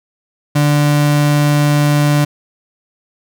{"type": "tone", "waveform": "35% pulse", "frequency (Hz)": 146.83, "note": "D3", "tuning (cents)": 0, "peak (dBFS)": -8, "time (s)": [0.55, 2.25], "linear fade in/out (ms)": 10, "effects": []}